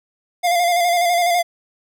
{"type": "tone with vibrato", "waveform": "square", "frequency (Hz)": 698.5, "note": "F5", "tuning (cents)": 0, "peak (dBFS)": -15, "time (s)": [0.43, 1.43], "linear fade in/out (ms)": 20, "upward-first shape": "square", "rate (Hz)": 12, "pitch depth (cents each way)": 32, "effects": []}